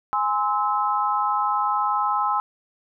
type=chord; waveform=sine; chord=Ab augmented; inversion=none; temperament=just; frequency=830.6 / 1038.3 / 1297.8 Hz; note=Ab5 / C6 / E6; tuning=0 / -14 / -27 cents; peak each=-24 dBFS; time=0.13-2.4 s; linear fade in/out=0 ms; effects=none